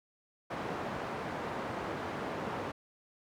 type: band-pass noise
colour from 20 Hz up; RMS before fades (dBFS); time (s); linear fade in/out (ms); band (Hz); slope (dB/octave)
white; -38; 0.5-2.72; 10; 100 to 980; 12
effects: none